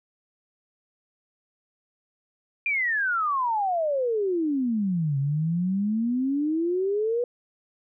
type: exponential two-way sweep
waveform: sine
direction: down then up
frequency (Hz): 2430 to 135.4 to 492.1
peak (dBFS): -22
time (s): 2.66-7.24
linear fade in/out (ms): 2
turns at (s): 5.18
effects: none